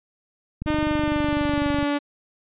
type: click train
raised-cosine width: 5 ms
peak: -17 dBFS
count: 30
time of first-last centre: 0.62-1.828 s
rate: 24 Hz
type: tone with pitch glide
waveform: sawtooth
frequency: 304.3 to 288.7 Hz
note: D#4 to D4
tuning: -38 to -30 cents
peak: -17 dBFS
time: 0.66-1.99 s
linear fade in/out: 20 ms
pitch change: -92 cents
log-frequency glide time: 0.82-1.69 s
effects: resampled to 8000 Hz